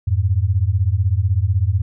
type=beating tone pair; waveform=sine; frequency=87.3 / 103.3 Hz; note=F2 / G#2; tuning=0 / -9 cents; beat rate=16 Hz; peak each=-17 dBFS; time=0.07-1.82 s; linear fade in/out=10 ms; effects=none